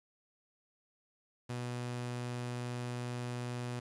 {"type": "tone", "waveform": "sawtooth", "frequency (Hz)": 122.4, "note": "B2", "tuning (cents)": -15, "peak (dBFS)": -33, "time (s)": [1.49, 3.8], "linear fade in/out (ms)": 10, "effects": ["resampled to 24000 Hz", "10-bit"]}